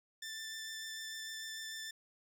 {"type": "tone with vibrato", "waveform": "15% pulse", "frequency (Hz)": 1772, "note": "A6", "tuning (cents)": 12, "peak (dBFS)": -36, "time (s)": [0.22, 1.91], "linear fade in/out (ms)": 5, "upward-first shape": "sine", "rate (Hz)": 6.7, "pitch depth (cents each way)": 9, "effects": []}